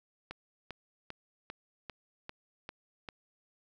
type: click train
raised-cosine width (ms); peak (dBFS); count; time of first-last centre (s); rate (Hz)
0.3; -25; 8; 0.31-3.088; 2.52
effects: none